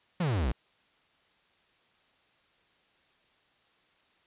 45% pulse exponential sweep, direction down, 190 to 53 Hz, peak -26 dBFS, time 0.2-0.52 s, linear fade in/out 5 ms, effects white hiss -67 dBFS RMS until 4.26 s + resampled to 8000 Hz

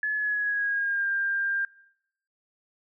sine tone with pitch glide, 1710 to 1595.5 Hz, A6 to G6, -50 to +30 cents, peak -24 dBFS, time 0.03-1.65 s, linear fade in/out 2 ms, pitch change -120 cents, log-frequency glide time 0.14-1.09 s, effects noise-tail reverb RT60 0.8 s tail -22 dB re dry

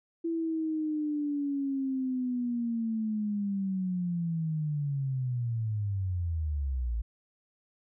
sine linear sweep, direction down, 334.2 to 54.1 Hz, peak -28 dBFS, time 0.24-7.02 s, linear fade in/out 10 ms, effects none

